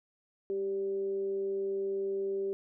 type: tone with frequency modulation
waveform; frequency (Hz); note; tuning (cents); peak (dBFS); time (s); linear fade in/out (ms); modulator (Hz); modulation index
sine; 391.2; G4; -4; -30; 0.5-2.53; 0; 192; 0.23
effects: none